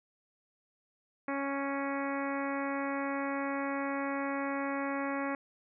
harmonic tone, 277.3 Hz, C#4, 1 cent sharp, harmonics 1 / 2 / 3 / 4 / 5 / 6 / 7 / 8 / 9, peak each -35 / -38 / -41 / -40 / -44 / -44 / -44 / -45 / -52 dBFS, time 1.28-5.35 s, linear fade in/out 2 ms, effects none

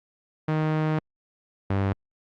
sawtooth tone pair in turn, 155.56 / 98 Hz, D#3 / G2, 0 / 0 cents, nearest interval minor sixth, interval 800 cents, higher first, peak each -18 dBFS, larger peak neither, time 0.48-0.99 / 1.7-1.93 s, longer first, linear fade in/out 5 ms, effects low-pass 2000 Hz 12 dB/octave + Opus 48 kbps

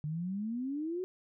sine exponential sweep, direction up, 146.83 to 377.2 Hz, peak -33 dBFS, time 0.04-1.04 s, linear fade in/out 0 ms, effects none

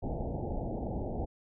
pink low-pass noise, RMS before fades -35 dBFS, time 0.02-1.26 s, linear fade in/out 20 ms, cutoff 840 Hz, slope 96 dB/octave, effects none

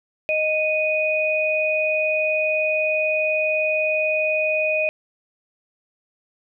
sine tone pair together, 621 / 2484 Hz, D#5 / D#7, -3 / -3 cents, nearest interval 2 octaves, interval 2400 cents, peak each -21 dBFS, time 0.29-4.89 s, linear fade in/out 0 ms, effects none

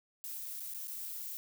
violet noise with dropouts, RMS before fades -42 dBFS, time 0.24-1.37 s, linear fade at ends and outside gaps 0 ms, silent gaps 0.457-0.461 / 0.597-0.604 / 0.737-0.746 / 0.873-0.88 s, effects none

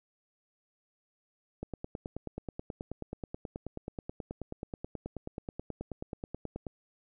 click train, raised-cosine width 2 ms, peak -24 dBFS, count 48, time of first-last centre 1.63-6.668 s, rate 9.33 Hz, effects none

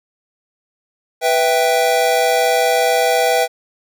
square chord, E minor, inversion second, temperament equal, 493.9 / 659.3 / 784 Hz, B4 / E5 / G5, 0 / 0 / 0 cents, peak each -18 dBFS, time 1.21-3.48 s, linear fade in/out 50 ms, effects none

